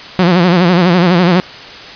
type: tone with vibrato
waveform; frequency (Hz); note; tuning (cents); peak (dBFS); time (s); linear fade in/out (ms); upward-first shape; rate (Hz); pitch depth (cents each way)
sawtooth; 177.1; F3; +24; -3; 0.19-1.4; 0; sine; 12; 98
effects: white hiss -30 dBFS RMS until 1.95 s + resampled to 11025 Hz